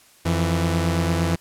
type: tone pair together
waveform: sawtooth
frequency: 87.17 / 165.6 Hz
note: F2 / E3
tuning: -3 / +8 cents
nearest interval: major seventh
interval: 1111 cents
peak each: -18 dBFS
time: 0.25-1.36 s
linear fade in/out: 10 ms
effects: white hiss -53 dBFS RMS until 1.4 s + low-pass 12000 Hz 12 dB/octave